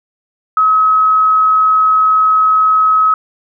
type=tone; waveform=sine; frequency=1279 Hz; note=D#6; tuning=47 cents sharp; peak=-7 dBFS; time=0.57-3.14 s; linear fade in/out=2 ms; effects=none